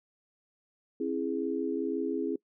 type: chord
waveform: sine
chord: C augmented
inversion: none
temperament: equal with one note detuned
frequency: 267.6 / 329.6 / 415.3 Hz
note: C4 / E4 / G#4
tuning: +39 / 0 / 0 cents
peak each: -33 dBFS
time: 1-2.36 s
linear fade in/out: 5 ms
effects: noise-tail reverb RT60 0.1 s tail -23 dB re dry